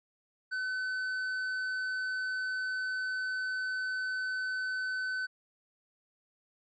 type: tone with tanh clipping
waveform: triangle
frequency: 1515 Hz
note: F#6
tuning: 40 cents sharp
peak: -33 dBFS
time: 0.51-5.27 s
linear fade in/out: 20 ms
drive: 11 dB
effects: resampled to 16000 Hz